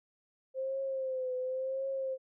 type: tone with vibrato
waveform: sine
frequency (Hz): 523.3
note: C5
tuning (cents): 0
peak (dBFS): -32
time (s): 0.54-2.18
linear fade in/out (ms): 50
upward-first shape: triangle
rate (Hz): 0.93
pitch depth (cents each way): 61
effects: none